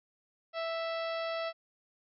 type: harmonic tone with a mistuned harmonic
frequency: 659.3 Hz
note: E5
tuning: in tune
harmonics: 1 / 2 / 3 / 4 / 5 / 6 / 7 / 8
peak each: -34 / -40 / -44 / -46 / -48 / -50 / -51 / -52 dBFS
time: 0.53-1.53 s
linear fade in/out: 50 ms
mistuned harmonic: 7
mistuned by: -29 cents
effects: none